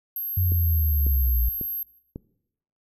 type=tone; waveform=sine; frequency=12544 Hz; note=G9; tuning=in tune; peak=-27 dBFS; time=0.16-1.83 s; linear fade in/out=2 ms
type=linear sweep; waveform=sine; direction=down; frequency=91.7 to 55.9 Hz; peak=-19 dBFS; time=0.37-1.49 s; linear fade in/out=5 ms
type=click train; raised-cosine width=3 ms; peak=-21 dBFS; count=4; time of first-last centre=0.52-2.159 s; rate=1.83 Hz
effects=noise-tail reverb RT60 0.8 s tail -21 dB re dry